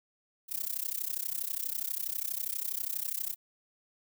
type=noise with amplitude modulation; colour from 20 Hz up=violet; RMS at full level=-31 dBFS; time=0.48-3.36 s; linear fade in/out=50 ms; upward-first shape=sine; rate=32.3 Hz; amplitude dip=95%; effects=none